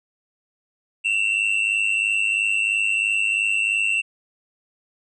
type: tone pair together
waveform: triangle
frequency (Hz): 2651 / 2754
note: E7 / F7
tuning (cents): +9 / -25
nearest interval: minor second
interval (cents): 66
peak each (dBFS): -20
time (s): 1.04-4.02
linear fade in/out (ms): 20
effects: resampled to 22050 Hz